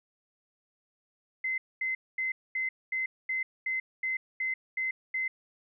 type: tone bursts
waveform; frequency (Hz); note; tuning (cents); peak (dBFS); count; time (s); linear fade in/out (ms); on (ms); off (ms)
sine; 2058; C7; -29; -28; 11; 1.44-5.28; 5; 140; 230
effects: none